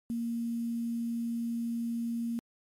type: tone with quantisation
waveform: sine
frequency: 233.1 Hz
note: A#3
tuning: in tune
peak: -30 dBFS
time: 0.1-2.39 s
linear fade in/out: 0 ms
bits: 9
effects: MP3 64 kbps